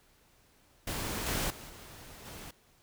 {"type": "noise with level steps", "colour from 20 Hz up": "pink", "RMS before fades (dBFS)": [-36, -32, -47, -50, -46], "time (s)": [0.87, 2.51], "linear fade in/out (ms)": 5, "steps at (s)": [1.26, 1.5, 1.69, 2.25], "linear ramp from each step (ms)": 5, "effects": ["pink hiss -65 dBFS RMS until 2.82 s"]}